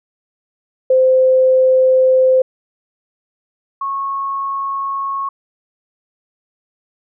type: tone pair in turn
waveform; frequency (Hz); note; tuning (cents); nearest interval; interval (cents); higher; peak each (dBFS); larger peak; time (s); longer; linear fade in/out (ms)
sine; 518 / 1097.6; C5 / C#6; -17 / -17; octave + minor second; 1300; second; -8 / -18; first; 0.9-2.42 / 3.81-5.29; first; 5
effects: none